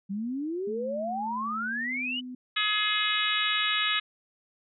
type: exponential sweep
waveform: sine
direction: up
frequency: 189.4 to 3030 Hz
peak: -29 dBFS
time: 0.09-2.21 s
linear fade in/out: 20 ms
type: tone with pitch glide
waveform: sine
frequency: 220.3 to 251.6 Hz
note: A3 to B3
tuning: +2 to +32 cents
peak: -36 dBFS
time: 0.67-2.35 s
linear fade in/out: 5 ms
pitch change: +230 cents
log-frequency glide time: 1.62-1.93 s
type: harmonic tone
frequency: 422.1 Hz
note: G#4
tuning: 28 cents sharp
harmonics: 3 / 4 / 5 / 6 / 7 / 8 / 9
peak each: -32 / -32 / -32 / -32 / -32 / -32 / -32 dBFS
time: 2.56-4 s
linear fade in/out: 10 ms
effects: none